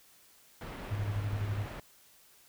pink low-pass noise, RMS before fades -43 dBFS, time 0.61-1.8 s, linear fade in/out 2 ms, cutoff 2400 Hz, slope 12 dB/octave
sine tone with tremolo, 102.7 Hz, G#2, 19 cents flat, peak -29 dBFS, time 0.91-1.66 s, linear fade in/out 5 ms, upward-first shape square, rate 12 Hz, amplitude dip 50%
effects white hiss -61 dBFS RMS until 2.48 s

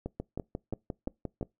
two click trains, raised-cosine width 2 ms, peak -21 / -21 dBFS, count 5 / 8, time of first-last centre 0.06-1.411 / 0.2-1.428 s, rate 2.96 / 5.7 Hz, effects noise-tail reverb RT60 0.2 s tail -24 dB re dry

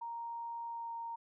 sine tone with pitch glide, 932.3 to 926.4 Hz, A#5 to A#5, 0 to -11 cents, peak -39 dBFS, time 0.01-1.16 s, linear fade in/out 10 ms, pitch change -11 cents, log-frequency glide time 0.66-0.92 s, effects none

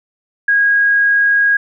sine tone, 1641 Hz, G#6, 21 cents flat, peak -9 dBFS, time 0.48-1.57 s, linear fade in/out 5 ms, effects none

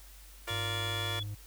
10% pulse chord, Bb major, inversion second, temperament just, 349.6 / 466.2 / 582.7 Hz, F4 / Bb4 / D5, +2 / 0 / -14 cents, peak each -33 dBFS, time 0.47-1.2 s, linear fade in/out 10 ms
sine tone, 3400 Hz, G#7, 40 cents sharp, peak -36 dBFS, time 0.49-1.23 s, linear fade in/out 2 ms
triangle tone with pitch glide, 102.3 to 103.13 Hz, G#2 to G#2, -26 to -12 cents, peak -34 dBFS, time 0.5-1.35 s, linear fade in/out 10 ms, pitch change +14 cents, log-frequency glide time 0.99-1.14 s
effects added 49 Hz sine -51 dBFS peak until 1.46 s + white hiss -56 dBFS RMS until 1.46 s

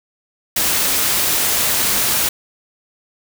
white noise, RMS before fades -17 dBFS, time 0.56-2.29 s, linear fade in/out 5 ms, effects none

